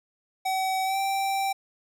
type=tone with pitch glide; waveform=square; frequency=759 to 780.8 Hz; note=F#5 to G5; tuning=+44 to -7 cents; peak=-25 dBFS; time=0.45-1.53 s; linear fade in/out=10 ms; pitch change=+49 cents; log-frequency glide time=0.84-0.98 s; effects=none